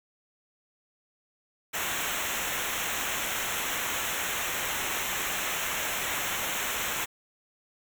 pink noise with comb filter, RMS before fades -31 dBFS, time 1.73-7.06 s, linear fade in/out 20 ms, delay 0.21 ms, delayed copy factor -0.85, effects none

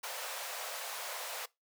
pink high-pass noise, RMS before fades -41 dBFS, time 0.03-1.46 s, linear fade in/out 10 ms, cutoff 510 Hz, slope 48 dB/octave, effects noise-tail reverb RT60 0.2 s tail -21 dB re dry

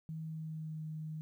sine tone with pitch glide, 159.4 to 156.03 Hz, D#3 to D#3, +42 to +5 cents, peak -39 dBFS, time 0.09-1.21 s, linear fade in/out 0 ms, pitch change -37 cents, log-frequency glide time 0.21-0.83 s, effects 12-bit

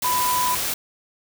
sine tone in noise, 994 Hz, B5, 11 cents sharp, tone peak -20 dBFS, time 0.04-0.55 s, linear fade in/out 5 ms, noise white, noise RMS -25 dBFS, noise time 0.02-0.74 s, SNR +2 dB, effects none

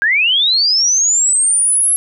sine linear sweep, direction up, 1568 to 11175 Hz, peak -10 dBFS, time 0.02-1.96 s, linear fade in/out 0 ms, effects none

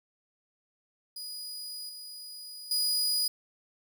sawtooth tone with level steps, 4926 Hz, D#8, 18 cents flat, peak -35 / -39 / -23 dBFS, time 1.16-3.28 s, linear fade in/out 5 ms, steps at 1.89 / 2.71 s, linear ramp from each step 2 ms, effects none

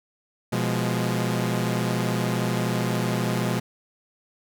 sawtooth chord, F diminished, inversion second, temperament equal, 123.47 / 174.61 / 207.7 Hz, Cb3 / F3 / Ab3, 0 / 0 / 0 cents, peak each -22 / -24 / -24 dBFS, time 0.52-3.6 s, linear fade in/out 10 ms, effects none

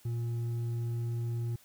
sine tone with hard clipping, 117.4 Hz, A#2, 13 cents sharp, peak -32 dBFS, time 0.05-1.56 s, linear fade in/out 5 ms, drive 4 dB, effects white hiss -61 dBFS RMS until 1.64 s

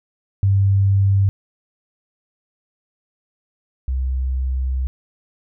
sine tone pair in turn, 98.3 / 64.75 Hz, G2 / C2, +5 / -17 cents, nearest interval perfect fifth, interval 722 cents, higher first, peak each -12 / -18 dBFS, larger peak first, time 0.43-1.29 / 3.88-4.87 s, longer second, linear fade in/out 0 ms, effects none

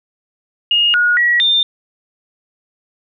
sine tone with pitch steps, 2853 / 1446 / 1920 / 3605 Hz, F7 / F#6 / B6 / A7, +36 / -40 / -49 / +41 cents, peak -10 dBFS, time 0.71-1.63 s, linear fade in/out 2 ms, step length 230 ms, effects none

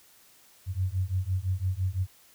sine beating tone pair, 90.5 / 96.4 Hz, F#2 / G2, -38 / -28 cents, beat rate 5.9 Hz, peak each -29 dBFS, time 0.66-2.07 s, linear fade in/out 50 ms, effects white hiss -58 dBFS RMS until 2.34 s

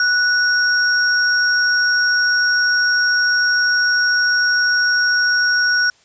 sine tone pair together, 1475 / 5569 Hz, F#6 / F8, -6 / -6 cents, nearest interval octave + major seventh, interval 2300 cents, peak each -14 / -19 dBFS, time 0-5.9 s, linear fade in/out 2 ms, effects white hiss -54 dBFS RMS until 6.04 s + resampled to 16000 Hz

